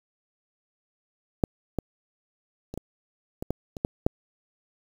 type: clicks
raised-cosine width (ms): 2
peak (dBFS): -7 / -13 / -23 / -19 / -18 / -13 / -23 / -10 / -6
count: 9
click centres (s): 1.438 / 1.787 / 2.74 / 2.776 / 3.425 / 3.506 / 3.768 / 3.849 / 4.065
effects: 7-bit